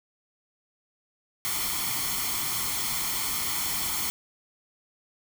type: noise with comb filter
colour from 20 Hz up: white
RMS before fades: -29 dBFS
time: 1.45-4.1 s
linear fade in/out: 0 ms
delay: 0.92 ms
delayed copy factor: +0.65
effects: none